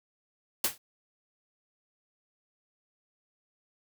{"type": "noise with exponential decay", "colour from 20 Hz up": "white", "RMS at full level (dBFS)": -22, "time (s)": [0.64, 0.78], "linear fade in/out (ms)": 5, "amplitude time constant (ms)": 30, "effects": []}